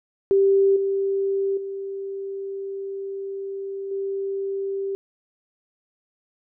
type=tone with level steps; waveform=sine; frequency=392 Hz; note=G4; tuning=in tune; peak=-14 / -20 / -28 / -24 dBFS; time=0.31-4.95 s; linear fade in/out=0 ms; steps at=0.76 / 1.57 / 3.91 s; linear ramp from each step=5 ms; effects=none